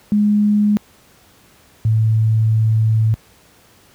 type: tone pair in turn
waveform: sine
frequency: 208.1 / 110.43 Hz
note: G#3 / A2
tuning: +4 / +7 cents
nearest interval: major seventh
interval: 1097 cents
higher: first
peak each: -11 dBFS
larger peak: neither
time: 0.12-0.77 / 1.85-3.14 s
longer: second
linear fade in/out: 0 ms
effects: pink hiss -50 dBFS RMS until 3.94 s + high-pass 60 Hz 12 dB/octave